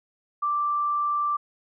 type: tone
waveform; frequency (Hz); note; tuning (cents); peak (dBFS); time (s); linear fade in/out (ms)
sine; 1174.7; D6; 0; -22; 0.42-1.37; 10
effects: none